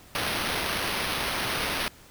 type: noise with sample-and-hold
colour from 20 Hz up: white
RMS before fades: -29 dBFS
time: 0.15-1.88 s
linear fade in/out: 0 ms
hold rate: 7350 Hz
effects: pink hiss -52 dBFS RMS until 2.1 s